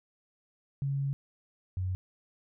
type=tone pair in turn; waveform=sine; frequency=138.59 / 92.5 Hz; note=C#3 / F#2; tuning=0 / 0 cents; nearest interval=perfect fifth; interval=700 cents; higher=first; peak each=-28 / -29 dBFS; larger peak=first; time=0.82-1.13 / 1.77-1.95 s; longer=first; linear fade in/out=0 ms; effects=none